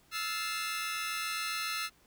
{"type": "chord", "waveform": "20% pulse", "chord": "F major seventh", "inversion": "third", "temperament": "just", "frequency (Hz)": [1309.6, 1396.9, 1746.1, 2095], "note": ["E6", "F6", "A6", "C7"], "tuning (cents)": [-12, 0, -14, 2], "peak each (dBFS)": [-31, -37, -37, -35], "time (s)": [0.11, 1.9], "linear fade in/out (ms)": 50, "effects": ["pink hiss -65 dBFS RMS until 2.06 s"]}